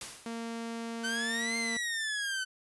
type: noise with exponential decay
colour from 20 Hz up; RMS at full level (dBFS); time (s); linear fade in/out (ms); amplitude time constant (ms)
white; -38; 0.01-0.61; 2; 130
type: tone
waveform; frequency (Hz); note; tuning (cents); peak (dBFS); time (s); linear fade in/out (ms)
sawtooth; 230.3; A#3; -21; -32; 0.26-1.77; 2
type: exponential two-way sweep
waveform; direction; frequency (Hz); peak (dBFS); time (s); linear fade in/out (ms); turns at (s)
sawtooth; up then down; 1509 to 2104 to 1509; -28; 1.03-2.45; 20; 1.57
effects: resampled to 24000 Hz